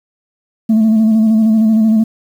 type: tone with vibrato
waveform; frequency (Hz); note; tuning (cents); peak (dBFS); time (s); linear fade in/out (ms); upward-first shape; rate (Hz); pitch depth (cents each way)
sine; 220; A3; 0; -5; 0.69-2.04; 10; square; 13; 30
effects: tanh soft clip ceiling -6 dBFS + 7-bit